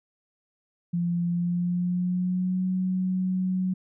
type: tone with pitch glide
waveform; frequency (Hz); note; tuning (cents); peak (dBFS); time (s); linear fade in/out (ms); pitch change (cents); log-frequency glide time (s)
sine; 172.9 to 185.31; F3 to F#3; -17 to +3; -23; 0.93-3.74; 10; +120; 1.29-2.65
effects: none